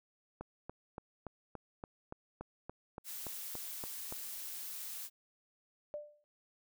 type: click train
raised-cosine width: 1 ms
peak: -29 dBFS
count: 14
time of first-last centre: 0.41-4.124 s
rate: 3.5 Hz
type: noise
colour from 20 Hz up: blue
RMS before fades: -44 dBFS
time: 3.04-5.1 s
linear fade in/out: 50 ms
type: tone with exponential decay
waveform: sine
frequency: 593 Hz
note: D5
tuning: 17 cents sharp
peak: -36 dBFS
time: 5.94-6.24 s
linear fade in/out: 0 ms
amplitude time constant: 65 ms
effects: none